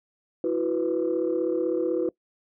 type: chord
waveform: sine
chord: E suspended second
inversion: none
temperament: equal with one note detuned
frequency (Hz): 329.6 / 365.5 / 493.9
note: E4 / F#4 / B4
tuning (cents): 0 / -21 / 0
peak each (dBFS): -26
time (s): 0.44-2.09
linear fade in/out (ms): 2
effects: noise-tail reverb RT60 0.1 s tail -22 dB re dry + tanh soft clip ceiling -16 dBFS